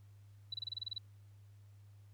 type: tone bursts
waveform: sine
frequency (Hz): 3951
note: B7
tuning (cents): 0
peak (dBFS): -37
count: 10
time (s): 0.52-0.982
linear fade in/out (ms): 5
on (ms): 21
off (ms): 28
effects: added 101 Hz sine -56 dBFS peak until 2.13 s + pink hiss -75 dBFS RMS until 2.13 s